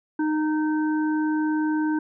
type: harmonic tone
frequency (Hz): 308.1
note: D#4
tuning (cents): -17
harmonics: 1 / 3 / 5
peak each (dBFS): -21 / -32 / -34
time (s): 0.19-1.99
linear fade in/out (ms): 5
effects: none

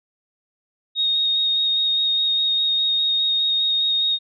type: tone with vibrato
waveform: sine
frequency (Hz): 3729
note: A#7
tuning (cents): 0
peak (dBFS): -17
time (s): 0.95-4.19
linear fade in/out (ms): 50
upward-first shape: square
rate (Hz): 4.9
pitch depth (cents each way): 9
effects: none

